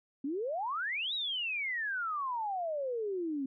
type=exponential two-way sweep; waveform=sine; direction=up then down; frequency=261.6 to 3932 to 261.6 Hz; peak=-32 dBFS; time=0.24-3.46 s; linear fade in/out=5 ms; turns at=1.14 s; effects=none